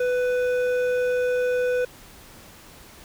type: tone with hard clipping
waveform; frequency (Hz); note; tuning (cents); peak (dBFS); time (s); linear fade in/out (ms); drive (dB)
sine; 497.1; B4; +11; -22; 0-1.85; 5; 9
effects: pink hiss -47 dBFS RMS until 3.04 s